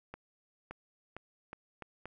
accelerating click train, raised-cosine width 0.5 ms, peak -28 dBFS, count 6, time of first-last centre 0.14-2.056 s, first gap 570 ms, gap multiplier 0.8, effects none

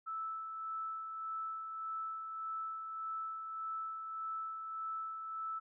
sine tone with tremolo, 1314 Hz, E6, 6 cents flat, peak -37 dBFS, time 0.06-5.6 s, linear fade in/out 20 ms, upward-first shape sine, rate 1.7 Hz, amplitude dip 40%, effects none

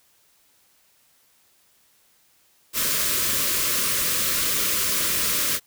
white band-stop noise, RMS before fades -23 dBFS, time 2.73-5.6 s, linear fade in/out 50 ms, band 640 to 1000 Hz, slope 96 dB/octave, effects white hiss -61 dBFS RMS until 5.66 s

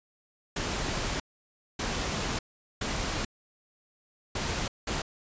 pink noise bursts at uneven times, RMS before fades -31 dBFS, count 5, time 0.56-1.2 / 1.79-2.39 / 2.81-3.25 / 4.35-4.68 / 4.87-5.02 s, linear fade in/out 5 ms, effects resampled to 16000 Hz

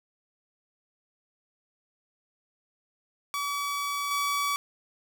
sawtooth tone with level steps, 1142 Hz, D6, 49 cents flat, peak -25 / -22 dBFS, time 3.34-4.56 s, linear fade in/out 0 ms, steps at 4.11 s, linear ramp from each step 2 ms, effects none

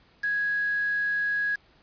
sine tone with quantisation, 1661.2 Hz, G#6, in tune, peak -24 dBFS, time 0.23-1.56 s, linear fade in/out 10 ms, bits 6, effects pink hiss -60 dBFS RMS until 1.82 s + resampled to 11025 Hz

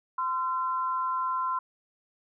sine tone pair together, 1032 / 1355 Hz, C6 / E6, -24 / +47 cents, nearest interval perfect fourth, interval 471 cents, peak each -27 / -33 dBFS, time 0.18-1.59 s, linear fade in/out 5 ms, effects none

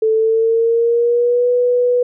sine tone with pitch glide, 440 to 491 Hz, A4 to B4, 0 to -10 cents, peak -11 dBFS, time 0.02-2.03 s, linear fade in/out 5 ms, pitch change +190 cents, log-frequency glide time 0.12-1.49 s, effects none

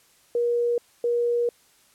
sine tone bursts at uneven times, 476.7 Hz, A#4, 39 cents sharp, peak -20 dBFS, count 2, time 0.35-0.78 / 1.04-1.49 s, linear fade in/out 2 ms, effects white hiss -59 dBFS RMS until 1.94 s + low-pass 12000 Hz 12 dB/octave

